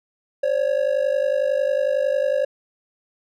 triangle ring-modulated tone, 554.4 Hz, C#5, in tune, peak -13 dBFS, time 0.43-2.45 s, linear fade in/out 5 ms, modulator 25.5 Hz, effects none

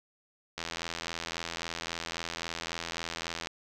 click train, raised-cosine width 0.2 ms, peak -17 dBFS, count 243, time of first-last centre 0.58-3.471 s, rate 83.7 Hz, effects none

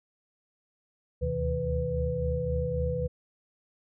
sine tone cluster, 73.7 / 77.4 / 127.7 / 160.2 / 496.5 Hz, D2 / D#2 / C3 / E3 / B4, +7 / -9 / -42 / -49 / +9 cents, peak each -35 / -33 / -35 / -34 / -30 dBFS, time 1.21-3.08 s, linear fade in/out 20 ms, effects none

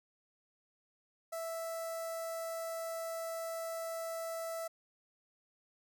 sawtooth tone with notch filter, 659.3 Hz, E5, in tune, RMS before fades -40 dBFS, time 1.32-4.68 s, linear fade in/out 10 ms, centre 3000 Hz, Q 0.55, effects none

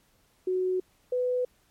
sine tone pair in turn, 369.6 / 498.8 Hz, F#4 / B4, -2 / +17 cents, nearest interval perfect fourth, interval 519 cents, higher second, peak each -24 / -24 dBFS, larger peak neither, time 0.47-0.8 / 1.12-1.45 s, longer neither, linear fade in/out 5 ms, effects pink hiss -66 dBFS RMS until 1.7 s + MP3 64 kbps

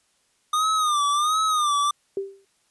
square tone with vibrato, 1217 Hz, D#6, 39 cents flat, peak -20 dBFS, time 0.53-1.91 s, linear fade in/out 5 ms, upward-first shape sine, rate 1.4 Hz, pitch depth 98 cents each way
sine tone with exponential decay, 392 Hz, G4, in tune, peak -21 dBFS, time 2.17-2.45 s, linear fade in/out 2 ms, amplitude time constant 60 ms
effects white hiss -66 dBFS RMS until 2.7 s + resampled to 24000 Hz

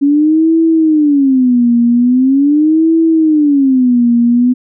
sine tone with vibrato, 278.1 Hz, C#4, 6 cents sharp, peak -6 dBFS, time 0.01-4.54 s, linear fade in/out 20 ms, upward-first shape sine, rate 0.42 Hz, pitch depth 280 cents each way, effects none

